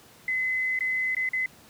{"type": "tone with dropouts", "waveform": "sine", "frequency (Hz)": 2034, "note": "C7", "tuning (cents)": -50, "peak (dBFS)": -24, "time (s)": [0.28, 1.46], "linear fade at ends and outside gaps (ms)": 2, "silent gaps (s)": [[0.79, 0.807], [1.149, 1.167], [1.29, 1.333]], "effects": ["pink hiss -53 dBFS RMS until 1.69 s", "high-pass 80 Hz 12 dB/octave"]}